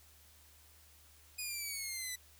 10% pulse exponential sweep, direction down, 2489 to 1975.5 Hz, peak -30 dBFS, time 1.38-2.16 s, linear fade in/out 10 ms, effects added 75 Hz sine -64 dBFS peak until 2.39 s + white hiss -63 dBFS RMS until 2.39 s

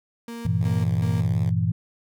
35% pulse tone with tremolo, 233.1 Hz, A#3, in tune, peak -31 dBFS, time 0.28-1.27 s, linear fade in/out 2 ms, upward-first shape square, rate 2.7 Hz, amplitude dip 80%
sine chord, E diminished, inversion first, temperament equal, 98 / 116.54 / 164.81 Hz, G2 / Bb2 / E3, 0 / 0 / 0 cents, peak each -24 dBFS, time 0.45-1.72 s, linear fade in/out 5 ms
5% pulse tone with vibrato, 70.5 Hz, C#2, 30 cents sharp, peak -28 dBFS, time 0.6-1.51 s, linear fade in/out 20 ms, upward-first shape sine, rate 5.3 Hz, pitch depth 100 cents each way
effects none

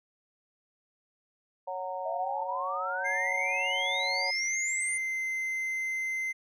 harmonic tone, 184.7 Hz, F#3, 3 cents flat, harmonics 3 / 4 / 5, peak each -37 / -37 / -37 dBFS, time 1.67-4.31 s, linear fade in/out 10 ms
sine exponential sweep, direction up, 632 to 9440 Hz, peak -32 dBFS, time 2.05-4.98 s, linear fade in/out 10 ms
triangle tone with pitch glide, 2100 to 2072 Hz, C7 to C7, +6 to -17 cents, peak -28 dBFS, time 3.04-6.33 s, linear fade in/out 20 ms, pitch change -23 cents, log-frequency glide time 4.45-5.24 s
effects none

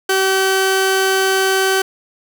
sawtooth tone pair together, 383 / 766 Hz, G4 / G5, -40 / -40 cents, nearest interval octave, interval 1200 cents, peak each -11 dBFS, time 0.09-1.82 s, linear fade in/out 5 ms, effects none

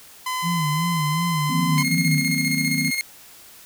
sawtooth tone with pitch glide, 1018 to 1026.9 Hz, C6 to C6, -48 to -33 cents, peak -20 dBFS, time 0.26-1.83 s, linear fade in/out 5 ms, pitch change +15 cents, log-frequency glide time 0.37-1.12 s
sine tone with vibrato, 160.8 Hz, E3, 43 cents flat, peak -21 dBFS, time 0.42-2.33 s, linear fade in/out 50 ms, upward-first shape sine, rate 2.7 Hz, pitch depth 130 cents each way
sine chord, C half-diminished seventh, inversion first, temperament equal, 155.56 / 185 / 233.1 / 261.6 Hz, Eb3 / Gb3 / Bb3 / C4, 0 / 0 / 0 / 0 cents, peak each -26 / -31 / -29 / -26 dBFS, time 1.49-2.91 s, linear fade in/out 10 ms
sawtooth tone with tremolo, 2145 Hz, C7, 42 cents sharp, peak -17 dBFS, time 1.78-3.01 s, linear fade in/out 0 ms, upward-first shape square, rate 15 Hz, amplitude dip 45%
effects white hiss -46 dBFS RMS until 3.65 s

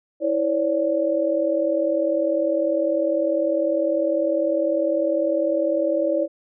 sine tone cluster, 326.9 / 537 / 577 Hz, E4 / C5 / D5, -14 / +45 / -31 cents, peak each -24 / -24 / -21 dBFS, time 0.2-6.28 s, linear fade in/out 50 ms, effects none

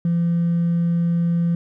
triangle tone with hard clipping, 170.3 Hz, F3, 43 cents flat, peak -16 dBFS, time 0.05-1.55 s, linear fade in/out 2 ms, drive 2 dB, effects none

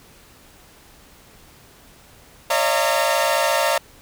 sawtooth tone cluster, 555 / 609 / 678 / 918 Hz, C#5 / D#5 / E5 / A#5, +2 / -37 / +49 / -27 cents, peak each -19 dBFS, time 2.5-3.78 s, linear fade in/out 5 ms, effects pink hiss -49 dBFS RMS until 4.01 s

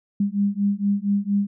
sine beating tone pair, 199.4 / 203.7 Hz, G3 / G#3, +30 / -33 cents, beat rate 4.3 Hz, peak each -22 / -22 dBFS, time 0.2-1.47 s, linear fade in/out 5 ms, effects none

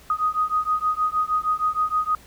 sine beating tone pair, 1244.5 / 1250.9 Hz, D#6 / D#6, 0 / +9 cents, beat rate 6.4 Hz, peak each -23 dBFS, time 0.1-2.15 s, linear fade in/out 2 ms, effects added 60 Hz sine -52 dBFS peak until 2.26 s + pink hiss -50 dBFS RMS until 2.26 s

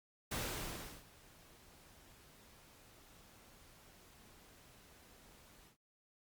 pink noise with ADSR envelope, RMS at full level -39 dBFS, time 0.31-5.77 s, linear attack 10 ms, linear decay 710 ms, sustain -23 dB, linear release 110 ms, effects Opus 48 kbps

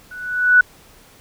sine tone with level ramp, 1480 Hz, F#6, in tune, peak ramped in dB -33 to -5 dBFS, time 0.11-0.61 s, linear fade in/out 5 ms, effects pink hiss -48 dBFS RMS until 1.2 s

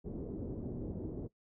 white low-pass noise, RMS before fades -41 dBFS, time 0.04-1.28 s, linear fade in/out 20 ms, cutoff 390 Hz, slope 24 dB/octave, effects noise-tail reverb RT60 0.1 s tail -18 dB re dry

